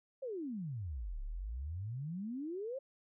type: exponential two-way sweep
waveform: sine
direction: down then up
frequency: 558 to 33 to 558 Hz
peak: -38 dBFS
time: 0.22-2.79 s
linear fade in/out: 10 ms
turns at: 1.21 s
effects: none